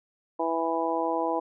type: harmonic tone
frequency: 164.81 Hz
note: E3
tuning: in tune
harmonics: 2 / 3 / 4 / 5 / 6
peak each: -31 / -31 / -31 / -31 / -31 dBFS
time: 0.39-1.4 s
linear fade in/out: 10 ms
effects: none

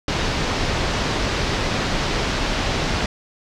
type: low-pass noise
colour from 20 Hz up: pink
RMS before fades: -22 dBFS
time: 0.08-3.06 s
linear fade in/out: 2 ms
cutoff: 5600 Hz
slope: 24 dB/octave
effects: none

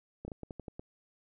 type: clicks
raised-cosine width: 2 ms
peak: -28 dBFS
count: 8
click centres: 0.25 / 0.28 / 0.318 / 0.433 / 0.508 / 0.597 / 0.682 / 0.795 s
effects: none

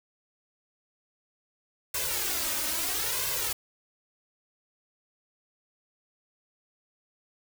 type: noise with flanger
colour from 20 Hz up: white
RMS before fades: -30 dBFS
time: 1.94-3.53 s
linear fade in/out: 5 ms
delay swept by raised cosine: 1.9 to 3.3 ms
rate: 0.76 Hz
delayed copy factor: +0.9
effects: none

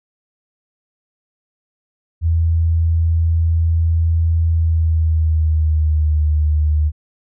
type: tone with pitch glide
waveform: sine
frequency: 82.41 to 76.01 Hz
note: E2 to D#2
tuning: 0 to -40 cents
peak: -12 dBFS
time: 2.21-6.92 s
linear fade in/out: 50 ms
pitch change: -140 cents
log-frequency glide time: 4.47-6.24 s
effects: none

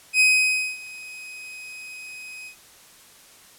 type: tone with ADSR envelope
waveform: 40% pulse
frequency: 2517 Hz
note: D#7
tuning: 19 cents sharp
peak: -12 dBFS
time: 0.13-2.56 s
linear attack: 70 ms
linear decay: 570 ms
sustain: -23 dB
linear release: 97 ms
effects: white hiss -50 dBFS RMS until 3.58 s + low-pass 12000 Hz 12 dB/octave

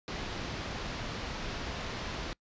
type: low-pass noise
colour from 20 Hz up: pink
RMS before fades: -38 dBFS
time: 0.08-2.33 s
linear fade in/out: 0 ms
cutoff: 5400 Hz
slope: 24 dB/octave
effects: noise-tail reverb RT60 0.1 s tail -25 dB re dry + resampled to 16000 Hz

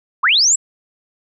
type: linear sweep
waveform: sine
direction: up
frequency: 932.3 to 7900 Hz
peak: -10 dBFS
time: 0.23-0.56 s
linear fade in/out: 10 ms
effects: none

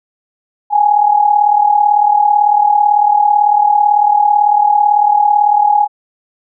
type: tone with amplitude modulation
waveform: sine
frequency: 830.6 Hz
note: G#5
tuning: in tune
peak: -4 dBFS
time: 0.7-5.88 s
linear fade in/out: 50 ms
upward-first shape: sine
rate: 38 Hz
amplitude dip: 70%
effects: none

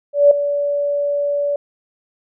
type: tone with ADSR envelope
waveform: sine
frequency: 575 Hz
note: D5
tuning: 37 cents flat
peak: -4 dBFS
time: 0.13-1.56 s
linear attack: 180 ms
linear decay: 4 ms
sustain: -12 dB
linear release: 3 ms
effects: none

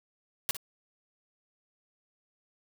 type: noise with echo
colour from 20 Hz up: white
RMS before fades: -29 dBFS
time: 0.49-0.51 s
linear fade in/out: 0 ms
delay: 57 ms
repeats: 1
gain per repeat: -11 dB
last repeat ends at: 0.567 s
effects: none

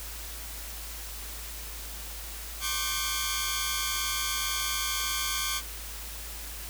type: tone cluster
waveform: 10% pulse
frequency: 1082 / 1178 / 1545 / 3308 Hz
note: C#6 / D6 / G6 / G#7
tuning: -42 / +5 / -26 / -8 cents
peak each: -26 dBFS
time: 2.6-5.62 s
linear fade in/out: 50 ms
effects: added 54 Hz sine -41 dBFS peak until 6.69 s + white hiss -41 dBFS RMS until 6.69 s

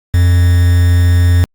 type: tone with quantisation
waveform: triangle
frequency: 87.9 Hz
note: F2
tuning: 12 cents sharp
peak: -4 dBFS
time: 0.14-1.44 s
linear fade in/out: 0 ms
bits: 4
effects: Opus 48 kbps

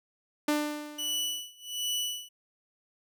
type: tone with exponential decay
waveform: sawtooth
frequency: 297.8 Hz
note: D4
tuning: 24 cents sharp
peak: -19 dBFS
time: 0.48-1.4 s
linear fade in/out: 5 ms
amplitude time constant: 200 ms
type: tone with tremolo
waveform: sawtooth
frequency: 2960 Hz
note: F#7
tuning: in tune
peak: -25 dBFS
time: 0.98-2.29 s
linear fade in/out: 10 ms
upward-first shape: sine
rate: 1.3 Hz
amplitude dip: 95%
effects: none

